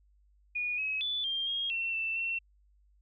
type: tone with pitch steps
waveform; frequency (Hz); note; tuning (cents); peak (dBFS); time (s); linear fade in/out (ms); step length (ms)
sine; 2452 / 2557 / 3474 / 3191 / 3257 / 2707 / 2667 / 2710; D#7 / D#7 / A7 / G7 / G#7 / E7 / E7 / E7; -26 / +47 / -23 / +30 / -34 / +45 / +20 / +47; -30; 0.55-2.39; 10; 230
effects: added 50 Hz sine -62 dBFS peak until 3.01 s